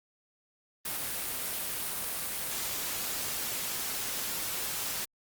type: noise with amplitude modulation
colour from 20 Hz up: white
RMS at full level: -33 dBFS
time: 0.85-5.05 s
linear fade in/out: 5 ms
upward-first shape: sine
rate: 209 Hz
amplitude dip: 25%
effects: Opus 32 kbps